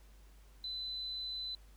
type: tone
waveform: sine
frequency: 4017 Hz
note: B7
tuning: 29 cents sharp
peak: -38 dBFS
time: 0.64-1.55 s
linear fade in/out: 2 ms
effects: added 50 Hz sine -56 dBFS peak until 1.76 s + pink hiss -67 dBFS RMS until 1.76 s